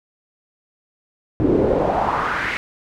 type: noise with band-pass filter sweep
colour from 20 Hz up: brown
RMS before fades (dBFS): -19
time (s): 1.4-2.57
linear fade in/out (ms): 0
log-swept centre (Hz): 290 to 2200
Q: 3.1
effects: none